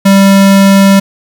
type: tone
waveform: square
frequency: 196 Hz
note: G3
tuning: in tune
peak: -3 dBFS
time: 0.05-1 s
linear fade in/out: 10 ms
effects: 7-bit